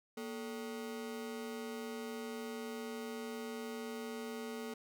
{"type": "ring-modulated tone", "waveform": "40% pulse", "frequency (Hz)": 337.9, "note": "E4", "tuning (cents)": 43, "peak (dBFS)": -37, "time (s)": [0.17, 4.74], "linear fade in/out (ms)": 5, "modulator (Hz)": 102, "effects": []}